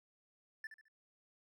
triangle tone with echo, 1760 Hz, A6, in tune, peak -40 dBFS, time 0.64-0.67 s, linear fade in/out 2 ms, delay 71 ms, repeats 3, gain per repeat -9 dB, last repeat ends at 0.883 s, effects none

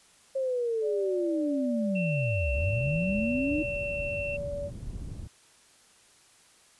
sine linear two-way sweep, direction down then up, 541 to 61.9 to 314.2 Hz, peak -26 dBFS, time 0.35-3.63 s, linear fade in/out 10 ms, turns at 2.53 s
sine tone with pitch glide, 587.3 to 574.5 Hz, D5 to D5, 0 to -38 cents, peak -32 dBFS, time 0.81-4.71 s, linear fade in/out 50 ms, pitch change -38 cents, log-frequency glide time 1.27-3.56 s
sine tone, 2700 Hz, E7, 41 cents sharp, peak -33 dBFS, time 1.95-4.37 s, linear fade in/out 10 ms
white low-pass noise, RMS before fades -39 dBFS, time 2.53-5.28 s, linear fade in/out 20 ms, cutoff 110 Hz, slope 12 dB/octave
effects white hiss -59 dBFS RMS until 6.79 s + resampled to 24000 Hz

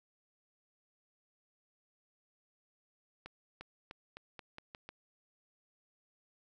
accelerating click train, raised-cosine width 0.3 ms, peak -30 dBFS, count 8, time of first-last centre 3.26-4.89 s, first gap 350 ms, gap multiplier 0.86, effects none

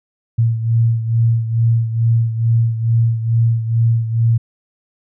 sine beating tone pair, 114.5 / 116.8 Hz, A#2 / A#2, -31 / +4 cents, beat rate 2.3 Hz, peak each -13 / -19 dBFS, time 0.38-4.38 s, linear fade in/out 10 ms, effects none

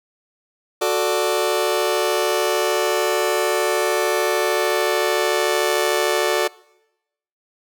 sawtooth chord, D major, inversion first, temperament just, 367.1 / 440.5 / 587.3 Hz, F#4 / A4 / D5, -14 / +2 / 0 cents, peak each -18 dBFS, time 0.81-6.48 s, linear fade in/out 10 ms, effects noise-tail reverb RT60 0.9 s tail -23 dB re dry

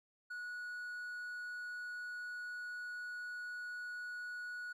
triangle tone, 1463 Hz, F#6, 20 cents flat, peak -40 dBFS, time 0.3-4.73 s, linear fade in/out 10 ms, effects none

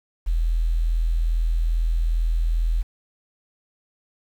sine tone with quantisation, 41.2 Hz, E1, in tune, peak -18 dBFS, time 0.26-2.83 s, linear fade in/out 20 ms, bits 8, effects none

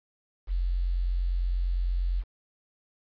sine tone with quantisation, 44.37 Hz, F1, 28 cents sharp, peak -24 dBFS, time 0.47-2.24 s, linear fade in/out 50 ms, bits 9, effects resampled to 11025 Hz

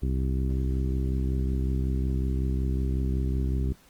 harmonic tone, 65.41 Hz, C2, in tune, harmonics 1 / 2 / 3 / 4 / 5 / 6, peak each -25 / -31 / -35 / -37 / -39 / -41 dBFS, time 0.02-3.73 s, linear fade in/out 10 ms, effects pink hiss -58 dBFS RMS until 3.89 s + Opus 24 kbps

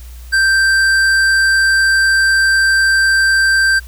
sine tone with hard clipping, 1568 Hz, G6, in tune, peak -11 dBFS, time 0.32-3.8 s, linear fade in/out 20 ms, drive 11 dB, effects added 60 Hz sine -30 dBFS peak until 3.87 s + white hiss -44 dBFS RMS until 3.87 s

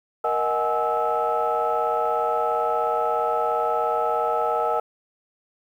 sine tone cluster, 470.1 / 626 / 745 / 842 / 1307 Hz, A#4 / D#5 / F#5 / G#5 / E6, +15 / +10 / +12 / +24 / -15 cents, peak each -26 dBFS, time 0.24-4.8 s, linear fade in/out 5 ms, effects tanh soft clip ceiling -12 dBFS + 9-bit

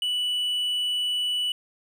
triangle tone, 2960 Hz, F#7, in tune, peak -22 dBFS, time 0.02-1.52 s, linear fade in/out 2 ms, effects none

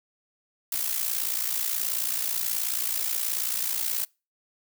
blue noise with amplitude modulation, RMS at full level -25 dBFS, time 0.72-4.05 s, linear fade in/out 5 ms, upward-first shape sine, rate 58.6 Hz, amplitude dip 70%, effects noise-tail reverb RT60 0.3 s tail -26 dB re dry

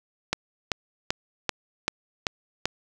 click train, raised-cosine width 0.2 ms, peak -6 dBFS, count 7, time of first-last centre 0.33-2.656 s, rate 2.58 Hz, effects none

